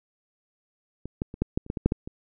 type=clicks; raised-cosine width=3 ms; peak=-22 / -14 / -25 / -10 / -11 / -30 / -15 / -17 / -6 / -11 / -23 dBFS; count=11; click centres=1.056 / 1.219 / 1.341 / 1.42 / 1.575 / 1.664 / 1.701 / 1.772 / 1.86 / 1.921 / 2.075 s; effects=none